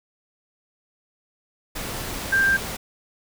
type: tone in noise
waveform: sine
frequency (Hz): 1583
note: G6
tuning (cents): +17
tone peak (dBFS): -16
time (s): 2.32-2.57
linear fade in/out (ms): 10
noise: pink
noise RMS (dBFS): -31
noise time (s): 1.75-2.77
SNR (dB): +12
effects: none